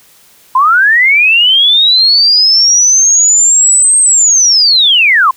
sine linear two-way sweep, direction up then down, 993 to 8440 to 993 Hz, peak -4 dBFS, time 0.55-5.31 s, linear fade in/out 5 ms, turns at 3.99 s, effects white hiss -44 dBFS RMS until 5.36 s

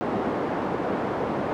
pink band-pass noise, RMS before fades -27 dBFS, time 0.01-1.53 s, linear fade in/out 0 ms, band 230 to 920 Hz, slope 12 dB/octave, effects none

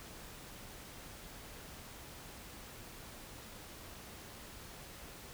silence, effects pink hiss -51 dBFS RMS until 5.33 s

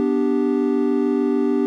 triangle chord, G major, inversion first, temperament equal, 246.9 / 293.7 / 392 Hz, B3 / D4 / G4, 0 / 0 / 0 cents, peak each -19 dBFS, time 0-1.66 s, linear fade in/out 0 ms, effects none

